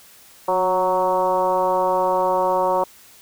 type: tone with frequency modulation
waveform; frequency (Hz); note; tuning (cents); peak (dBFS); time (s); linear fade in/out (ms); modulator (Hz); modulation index
sine; 740; F#5; 0; -16; 0.48-2.84; 5; 187; 1.8
effects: white hiss -48 dBFS RMS until 3.21 s